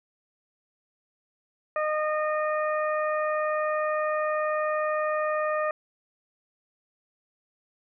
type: harmonic tone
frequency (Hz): 613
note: D#5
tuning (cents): -26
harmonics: 1 / 2 / 3 / 4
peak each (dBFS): -26 / -29 / -34 / -42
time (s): 1.76-5.71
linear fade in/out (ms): 2
effects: none